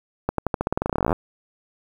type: accelerating click train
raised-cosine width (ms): 1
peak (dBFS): -7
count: 23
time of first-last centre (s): 0.29-1.128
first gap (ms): 93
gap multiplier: 0.9
effects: 7-bit